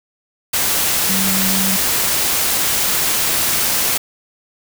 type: tone in noise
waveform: sine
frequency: 191.3 Hz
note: G3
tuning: 42 cents flat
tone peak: -20 dBFS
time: 1.09-1.77 s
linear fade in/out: 10 ms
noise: white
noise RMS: -17 dBFS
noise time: 0.53-3.98 s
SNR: -6 dB
effects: none